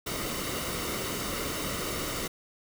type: noise with comb filter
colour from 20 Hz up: pink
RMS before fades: -33 dBFS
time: 0.06-2.28 s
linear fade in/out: 10 ms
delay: 1.2 ms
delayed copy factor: -0.55
effects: none